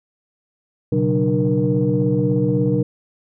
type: tone cluster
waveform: sine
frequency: 123 / 139.5 / 186.7 / 300.5 / 472.4 Hz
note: B2 / C#3 / F#3 / D4 / A#4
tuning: -7 / +11 / +16 / +40 / +23 cents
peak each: -21 dBFS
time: 0.92-2.83 s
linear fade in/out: 5 ms
effects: tanh soft clip ceiling -6 dBFS